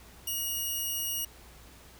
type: tone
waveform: 5% pulse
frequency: 2879 Hz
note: F#7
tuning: 48 cents flat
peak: -22 dBFS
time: 0.27-1.25 s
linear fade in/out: 5 ms
effects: added 60 Hz sine -55 dBFS peak until 1.99 s + pink hiss -54 dBFS RMS until 1.99 s